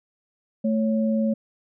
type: tone pair together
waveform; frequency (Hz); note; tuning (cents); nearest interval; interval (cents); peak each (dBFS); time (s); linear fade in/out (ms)
sine; 220 / 553.9; A3 / C#5; 0 / -1; octave + major third; 1599; -20 / -27; 0.64-1.34; 10
effects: none